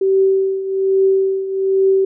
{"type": "tone with tremolo", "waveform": "sine", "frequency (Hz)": 385.3, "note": "G4", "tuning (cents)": -30, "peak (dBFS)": -9, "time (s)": [0.01, 2.05], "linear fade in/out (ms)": 5, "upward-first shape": "triangle", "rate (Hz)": 1.2, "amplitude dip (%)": 75, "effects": []}